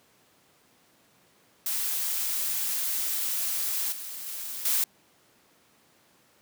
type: noise with level steps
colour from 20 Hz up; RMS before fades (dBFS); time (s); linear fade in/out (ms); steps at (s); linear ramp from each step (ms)
blue; -29 / -38 / -36 / -25; 1.66-4.84; 2; 3.92 / 4.26 / 4.65; 5
effects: pink hiss -62 dBFS RMS until 6.41 s + high-pass 150 Hz 12 dB/octave